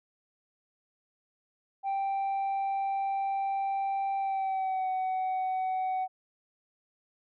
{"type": "tone with pitch glide", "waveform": "sine", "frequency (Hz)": [784, 750.3], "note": ["G5", "F#5"], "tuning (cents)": [0, 24], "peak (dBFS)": -25, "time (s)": [1.83, 6.08], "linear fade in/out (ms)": 50, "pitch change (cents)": -76, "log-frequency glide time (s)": [4.18, 4.88], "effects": ["tanh soft clip ceiling -27 dBFS"]}